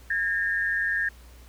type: tone pair together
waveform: sine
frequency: 1633 / 1813 Hz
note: G#6 / A#6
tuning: -30 / -49 cents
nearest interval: major second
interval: 181 cents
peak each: -26 dBFS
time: 0.1-1.09 s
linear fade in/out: 5 ms
effects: added 60 Hz sine -47 dBFS peak until 1.48 s + pink hiss -55 dBFS RMS until 1.48 s